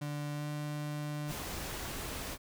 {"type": "tone with pitch glide", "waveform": "35% pulse", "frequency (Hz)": [146.83, 148.54], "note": ["D3", "D3"], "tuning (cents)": [0, 20], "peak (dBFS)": -34, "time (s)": [0.01, 1.32], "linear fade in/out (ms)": 10, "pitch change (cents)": 20, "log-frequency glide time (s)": [0.33, 0.46]}
{"type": "noise", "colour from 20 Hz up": "pink", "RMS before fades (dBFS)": -40, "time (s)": [1.27, 2.38], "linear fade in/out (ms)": 50}
{"effects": []}